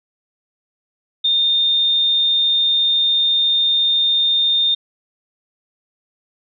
sine tone, 3637 Hz, A#7, 43 cents flat, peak -13 dBFS, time 1.24-4.75 s, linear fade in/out 10 ms, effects none

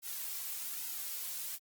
blue noise with flanger, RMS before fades -40 dBFS, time 0.02-1.59 s, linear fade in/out 50 ms, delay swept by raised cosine 1.7 to 3.3 ms, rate 1.2 Hz, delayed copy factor -0.65, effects Opus 48 kbps

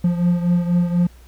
triangle beating tone pair, 174.2 / 178.3 Hz, F3 / F3, -4 / +36 cents, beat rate 4.1 Hz, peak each -14 / -20 dBFS, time 0.04-1.07 s, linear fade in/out 5 ms, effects added 60 Hz sine -43 dBFS peak until 1.27 s + pink hiss -53 dBFS RMS until 1.27 s

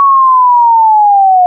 sine linear sweep, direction down, 1122 to 715 Hz, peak -3 dBFS, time 0-1.46 s, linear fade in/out 0 ms, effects none

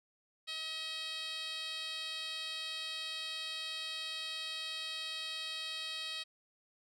10% pulse tone with band-pass filter, 637 Hz, D#5, 41 cents sharp, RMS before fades -41 dBFS, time 0.47-6.24 s, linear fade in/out 20 ms, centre 4200 Hz, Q 2.1, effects none

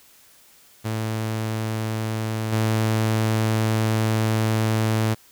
sawtooth tone with level steps, 110 Hz, A2, in tune, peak -20 / -15 dBFS, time 0.84-5.15 s, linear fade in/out 20 ms, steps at 2.52 s, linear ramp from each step 10 ms, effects white hiss -53 dBFS RMS until 5.31 s

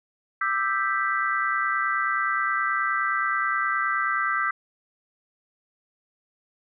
sine chord, E minor seventh, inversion third, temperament equal with one note detuned, 1189 / 1318.5 / 1568 / 1975.5 Hz, D6 / E6 / G6 / B6, +21 / 0 / 0 / 0 cents, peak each -28 / -27 / -27 / -29 dBFS, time 0.41-4.51 s, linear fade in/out 5 ms, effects none

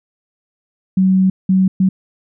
sine tone bursts at uneven times, 188.5 Hz, F#3, 32 cents sharp, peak -9 dBFS, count 3, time 0.97-1.3 / 1.49-1.68 / 1.8-1.89 s, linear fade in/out 5 ms, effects none

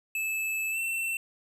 square tone with pitch glide, 2615 to 2690 Hz, E7 to E7, -15 to +34 cents, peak -29 dBFS, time 0.15-1.17 s, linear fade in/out 2 ms, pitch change +49 cents, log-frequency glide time 0.71-0.78 s, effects none

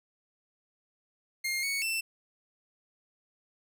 sawtooth tone with pitch steps, 2124 / 2222 / 2672 Hz, C7 / C#7 / E7, +25 / +4 / +23 cents, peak -26 dBFS, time 1.44-2.01 s, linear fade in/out 10 ms, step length 190 ms, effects none

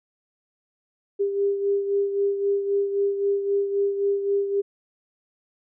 sine beating tone pair, 399.3 / 403.1 Hz, G4 / G4, +32 / +48 cents, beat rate 3.8 Hz, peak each -21 / -29 dBFS, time 1.19-4.62 s, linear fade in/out 20 ms, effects none

